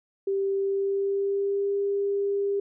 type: tone with pitch glide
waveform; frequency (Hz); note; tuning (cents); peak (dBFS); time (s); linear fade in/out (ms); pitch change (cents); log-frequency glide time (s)
sine; 392 to 400.2; G4 to G4; 0 to +36; -23; 0.27-2.6; 5; +36; 0.55-1.75
effects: none